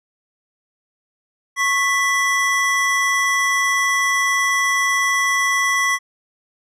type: tone pair together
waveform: square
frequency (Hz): 1100 / 1981.6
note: C#6 / B6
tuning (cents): -14 / +5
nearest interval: minor seventh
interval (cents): 1019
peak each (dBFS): -21 / -18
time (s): 1.56-5.99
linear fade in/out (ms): 50
effects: low-pass 10000 Hz 12 dB/octave